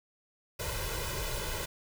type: noise with comb filter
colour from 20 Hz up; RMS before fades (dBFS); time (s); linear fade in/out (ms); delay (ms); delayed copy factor
pink; -35; 0.59-1.66; 10; 2; +0.9
effects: none